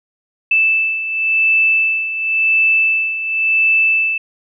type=beating tone pair; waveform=sine; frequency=2637 / 2637.93 Hz; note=E7 / E7; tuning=0 / +1 cents; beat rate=0.93 Hz; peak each=-19 / -13 dBFS; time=0.51-4.18 s; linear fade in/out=5 ms; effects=none